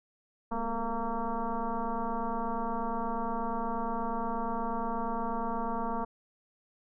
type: tone with frequency modulation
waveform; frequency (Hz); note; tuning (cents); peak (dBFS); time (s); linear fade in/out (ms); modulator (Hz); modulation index
sine; 466.2; A#4; 0; -29; 0.51-6.05; 10; 226; 3
effects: none